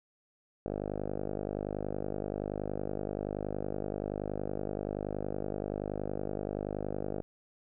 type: tone with low-pass filter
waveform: 5% pulse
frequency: 50.6 Hz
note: G#1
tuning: 44 cents flat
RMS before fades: -36 dBFS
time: 0.66-7.22 s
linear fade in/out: 0 ms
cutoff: 620 Hz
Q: 1.5
effects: none